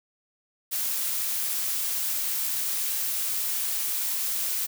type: noise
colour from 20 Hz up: blue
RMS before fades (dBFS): -28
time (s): 0.71-4.67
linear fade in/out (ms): 20
effects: none